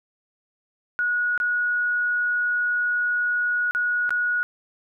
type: tone with dropouts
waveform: sine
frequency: 1456 Hz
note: F#6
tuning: 28 cents flat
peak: -20 dBFS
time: 0.99-4.43 s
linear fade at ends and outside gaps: 0 ms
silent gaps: 1.377-1.401 / 3.71-3.749 / 4.093-4.106 s
effects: none